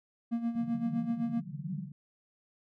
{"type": "tone with tremolo", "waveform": "triangle", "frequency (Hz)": 233.1, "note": "A#3", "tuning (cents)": 0, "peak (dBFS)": -25, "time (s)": [0.31, 1.41], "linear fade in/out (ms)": 20, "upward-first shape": "sine", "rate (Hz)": 7.8, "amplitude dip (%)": 70}
{"type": "band-pass noise", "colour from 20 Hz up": "pink", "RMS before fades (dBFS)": -40, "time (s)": [0.55, 1.92], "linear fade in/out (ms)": 5, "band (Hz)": [140, 200], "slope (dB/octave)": 96}
{"effects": []}